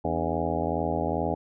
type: harmonic tone with a mistuned harmonic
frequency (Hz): 82.41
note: E2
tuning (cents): 0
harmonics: 1 / 2 / 3 / 4 / 5 / 6 / 7 / 8 / 9 / 10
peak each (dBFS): -34 / -34 / -34 / -34 / -34 / -34 / -34 / -34 / -34 / -34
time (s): 0.04-1.35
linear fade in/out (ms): 10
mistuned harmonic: 4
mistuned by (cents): -130
effects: none